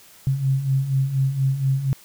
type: beating tone pair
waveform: sine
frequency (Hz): 131.7 / 135.9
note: C3 / C#3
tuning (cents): +12 / -34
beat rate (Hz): 4.2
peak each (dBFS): -25 / -19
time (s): 0.27-1.93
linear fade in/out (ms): 0
effects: white hiss -49 dBFS RMS until 2.04 s